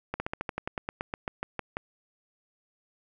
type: slowing click train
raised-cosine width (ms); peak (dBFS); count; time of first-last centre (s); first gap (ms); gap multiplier
0.5; -16; 16; 0.14-1.769; 60; 1.08
effects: none